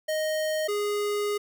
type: tone pair in turn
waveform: square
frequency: 622.3 / 413.2 Hz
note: D#5 / G#4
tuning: 0 / -9 cents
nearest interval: perfect fifth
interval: 709 cents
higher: first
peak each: -26 dBFS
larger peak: neither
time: 0.08-0.68 / 0.68-1.38 s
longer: second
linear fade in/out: 10 ms
effects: none